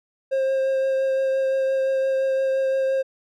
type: tone with vibrato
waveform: triangle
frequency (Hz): 533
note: C5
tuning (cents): +32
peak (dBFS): -17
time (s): 0.31-3.03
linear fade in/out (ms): 20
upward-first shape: triangle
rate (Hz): 5.8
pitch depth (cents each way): 13
effects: none